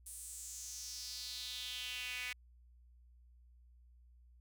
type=tone with high-pass filter sweep; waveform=sawtooth; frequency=249 Hz; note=B3; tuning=14 cents sharp; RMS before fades=-45 dBFS; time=0.06-2.33 s; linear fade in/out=5 ms; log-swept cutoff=9500 to 2200 Hz; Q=3.8; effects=added 60 Hz sine -60 dBFS peak until 4.4 s